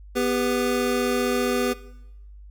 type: tone cluster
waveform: square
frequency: 246.8 / 399.7 / 495.2 Hz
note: B3 / G4 / B4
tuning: -1 / +34 / +5 cents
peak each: -26 dBFS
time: 0.15-1.74 s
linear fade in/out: 20 ms
effects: noise-tail reverb RT60 0.9 s tail -19 dB re dry + added 50 Hz sine -41 dBFS peak until 2.5 s